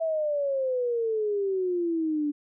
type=exponential sweep; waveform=sine; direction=down; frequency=659.3 to 289.2 Hz; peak=-24 dBFS; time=0-2.32 s; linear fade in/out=20 ms; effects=none